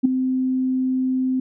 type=tone with ADSR envelope; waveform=sine; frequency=258.6 Hz; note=C4; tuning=20 cents flat; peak=-8 dBFS; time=0.03-1.4 s; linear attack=22 ms; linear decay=7 ms; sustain=-10 dB; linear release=5 ms; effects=tanh soft clip ceiling -4 dBFS